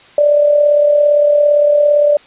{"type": "tone with amplitude modulation", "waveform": "sine", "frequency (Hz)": 587.3, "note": "D5", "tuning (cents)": 0, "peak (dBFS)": -5, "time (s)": [0.18, 2.17], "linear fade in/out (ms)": 2, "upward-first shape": "sine", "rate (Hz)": 37.6, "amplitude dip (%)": 45, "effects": ["white hiss -43 dBFS RMS until 2.26 s", "resampled to 8000 Hz"]}